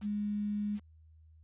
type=tone with quantisation; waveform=sine; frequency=207.3 Hz; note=G#3; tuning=3 cents flat; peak=-31 dBFS; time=0.01-0.8 s; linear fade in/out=50 ms; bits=9; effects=added 79 Hz sine -56 dBFS peak until 1.43 s + resampled to 8000 Hz